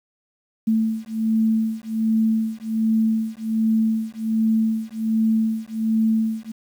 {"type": "beating tone pair", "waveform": "sine", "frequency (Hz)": [221, 222.3], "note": ["A3", "A3"], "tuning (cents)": [8, 18], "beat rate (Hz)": 1.3, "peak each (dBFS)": -21, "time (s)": [0.67, 6.52], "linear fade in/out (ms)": 10, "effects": ["8-bit"]}